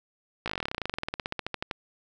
slowing click train, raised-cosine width 0.3 ms, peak -14 dBFS, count 30, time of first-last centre 0.46-1.712 s, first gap 17 ms, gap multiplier 1.06, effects none

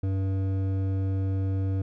triangle tone with hard clipping, 96.1 Hz, G2, 34 cents flat, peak -26 dBFS, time 0.03-1.82 s, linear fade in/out 5 ms, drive 14 dB, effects none

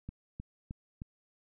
click train, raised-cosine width 5 ms, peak -28 dBFS, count 4, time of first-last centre 0.09-1.019 s, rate 3.23 Hz, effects none

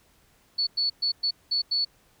sine tone bursts at uneven times, 4435 Hz, C#8, in tune, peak -22 dBFS, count 6, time 0.58-0.67 / 0.77-0.9 / 1.02-1.12 / 1.23-1.31 / 1.51-1.62 / 1.71-1.85 s, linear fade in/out 10 ms, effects pink hiss -62 dBFS RMS until 2.2 s

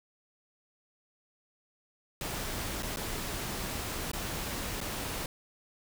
pink noise with dropouts, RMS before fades -36 dBFS, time 2.21-5.26 s, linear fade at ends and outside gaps 2 ms, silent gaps 2.825-2.83 / 2.961-2.97 / 4.116-4.133 / 4.805-4.812 s, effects none

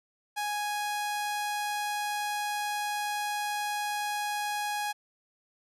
sawtooth tone, 830.6 Hz, G#5, in tune, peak -26 dBFS, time 0.36-4.93 s, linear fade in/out 20 ms, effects resampled to 32000 Hz

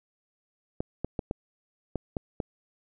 clicks, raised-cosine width 2 ms, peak -16 dBFS, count 7, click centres 0.805 / 1.046 / 1.192 / 1.311 / 1.957 / 2.168 / 2.402 s, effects none

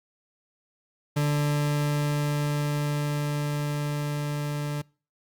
40% pulse tone with level ramp, 146.83 Hz, D3, in tune, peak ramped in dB -21 to -27 dBFS, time 1.16-4.82 s, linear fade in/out 10 ms, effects noise-tail reverb RT60 0.4 s tail -26 dB re dry + Opus 48 kbps

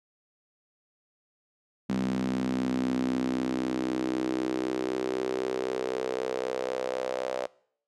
sawtooth tone with high-pass filter sweep, 63.9 Hz, C2, 40 cents flat, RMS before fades -30 dBFS, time 1.89-7.47 s, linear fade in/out 10 ms, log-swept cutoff 210 to 560 Hz, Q 5.2, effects noise-tail reverb RT60 0.6 s tail -23 dB re dry + low-pass 7000 Hz 12 dB/octave

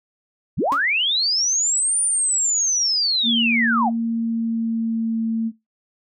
sine linear two-way sweep, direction up then down, 60.2 to 9397 to 644 Hz, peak -17 dBFS, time 0.57-3.9 s, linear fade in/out 20 ms, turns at 2.01 s
sawtooth tone with exponential decay, 280 Hz, C#4, 18 cents sharp, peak -20 dBFS, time 0.72-0.84 s, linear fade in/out 0 ms, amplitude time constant 25 ms
sine tone with pitch glide, 231.2 to 225.5 Hz, A#3 to A3, -14 to +43 cents, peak -19 dBFS, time 3.23-5.52 s, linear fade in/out 50 ms, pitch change -43 cents, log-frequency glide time 3.55-5.2 s
effects noise-tail reverb RT60 0.2 s tail -22 dB re dry

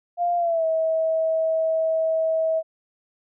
sine tone with pitch glide, 698.5 to 644.2 Hz, F5 to E5, 0 to -40 cents, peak -19 dBFS, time 0.17-2.63 s, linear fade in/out 50 ms, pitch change -140 cents, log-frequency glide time 0.37-0.65 s, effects none

